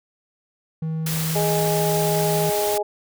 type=tone; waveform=triangle; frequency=159.6 Hz; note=D#3; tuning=44 cents sharp; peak=-21 dBFS; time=0.82-2.5 s; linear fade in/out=5 ms
type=noise; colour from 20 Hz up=white; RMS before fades=-28 dBFS; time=1.06-2.78 s; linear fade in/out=5 ms
type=harmonic tone; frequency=207.7 Hz; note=G#3; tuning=in tune; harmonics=2 / 3 / 4; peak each=-23 / -25 / -26 dBFS; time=1.35-2.83 s; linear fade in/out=10 ms
effects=none